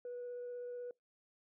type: tone with vibrato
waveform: sine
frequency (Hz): 488.4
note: B4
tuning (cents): -19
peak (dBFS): -40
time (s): 0.05-0.91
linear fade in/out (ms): 2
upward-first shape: triangle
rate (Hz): 16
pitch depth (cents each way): 9
effects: noise-tail reverb RT60 0.2 s tail -26 dB re dry + tanh soft clip ceiling -39 dBFS